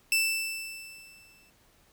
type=tone with exponential decay; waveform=sawtooth; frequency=2655 Hz; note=E7; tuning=12 cents sharp; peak=-18 dBFS; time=0.12-1.5 s; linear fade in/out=1 ms; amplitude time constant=300 ms; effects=pink hiss -63 dBFS RMS until 1.92 s